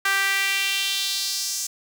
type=tone with high-pass filter sweep; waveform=sawtooth; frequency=391.8 Hz; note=G4; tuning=1 cent flat; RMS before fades=-24 dBFS; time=0.05-1.67 s; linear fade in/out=5 ms; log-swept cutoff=1500 to 6500 Hz; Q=2.5; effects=none